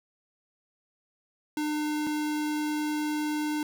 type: tone pair in turn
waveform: square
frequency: 301.6 / 301.6 Hz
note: D4 / D4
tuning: +46 / +46 cents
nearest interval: unison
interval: 0 cents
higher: neither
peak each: -28 dBFS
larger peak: neither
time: 1.57-2.07 / 2.07-3.63 s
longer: second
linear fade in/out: 2 ms
effects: none